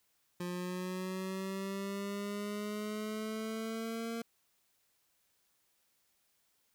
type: linear sweep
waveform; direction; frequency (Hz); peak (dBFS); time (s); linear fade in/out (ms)
25% pulse; up; 176.6 to 230.9; -33; 0.4-4.22; 5
effects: white hiss -75 dBFS RMS until 6.74 s